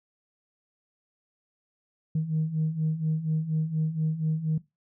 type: beating tone pair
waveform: sine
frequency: 154.6 / 158.8 Hz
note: D#3 / D#3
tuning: -11 / +36 cents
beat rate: 4.2 Hz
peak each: -29 / -25 dBFS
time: 2.15-4.58 s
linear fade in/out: 5 ms
effects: noise-tail reverb RT60 0.2 s tail -18 dB re dry + tanh soft clip ceiling -19 dBFS